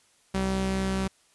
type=tone pair together; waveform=sawtooth; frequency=64 / 191.78 Hz; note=C2 / G3; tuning=-38 / -38 cents; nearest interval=octave + perfect fifth; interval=1900 cents; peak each=-28 / -23 dBFS; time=0.34-1.08 s; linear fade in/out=10 ms; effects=white hiss -63 dBFS RMS until 1.34 s + resampled to 24000 Hz